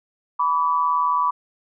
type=tone pair together; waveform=sine; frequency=989 / 1147.7 Hz; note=B5 / D6; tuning=+2 / -40 cents; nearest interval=minor third; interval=258 cents; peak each=-20 dBFS; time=0.39-1.31 s; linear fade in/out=10 ms; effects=none